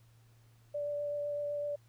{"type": "tone with vibrato", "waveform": "sine", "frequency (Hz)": 583, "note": "D5", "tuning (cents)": -13, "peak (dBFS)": -33, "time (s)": [0.74, 1.76], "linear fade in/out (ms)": 10, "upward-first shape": "triangle", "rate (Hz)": 7.9, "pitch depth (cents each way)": 11, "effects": ["added 115 Hz sine -60 dBFS peak until 1.88 s", "pink hiss -70 dBFS RMS until 1.88 s"]}